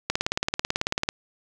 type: click train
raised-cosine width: 0.2 ms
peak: -6 dBFS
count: 19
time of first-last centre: 0.1-1.089 s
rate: 18.2 Hz
effects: none